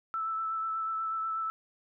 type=tone with vibrato; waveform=sine; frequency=1318.5 Hz; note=E6; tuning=in tune; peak=-30 dBFS; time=0.14-1.5 s; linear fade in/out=0 ms; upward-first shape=triangle; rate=8.2 Hz; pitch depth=20 cents each way; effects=none